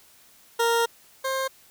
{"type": "tone pair in turn", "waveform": "20% pulse", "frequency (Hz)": [464.9, 530.8], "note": ["A#4", "C5"], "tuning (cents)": [-5, 25], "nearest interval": "major second", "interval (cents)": 230, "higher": "second", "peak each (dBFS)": [-15, -20], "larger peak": "first", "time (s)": [[0.59, 0.86], [1.24, 1.48]], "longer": "first", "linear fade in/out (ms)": 10, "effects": ["white hiss -55 dBFS RMS until 1.7 s"]}